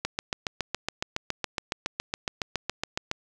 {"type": "click train", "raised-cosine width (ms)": 0.2, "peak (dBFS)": -10, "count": 23, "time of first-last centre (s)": [0.05, 3.114], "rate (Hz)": 7.18, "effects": []}